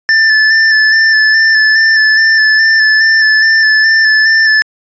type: tone with vibrato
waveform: square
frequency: 1760 Hz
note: A6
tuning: in tune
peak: -6 dBFS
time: 0.09-4.62 s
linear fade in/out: 0 ms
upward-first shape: square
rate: 2.4 Hz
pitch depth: 20 cents each way
effects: resampled to 16000 Hz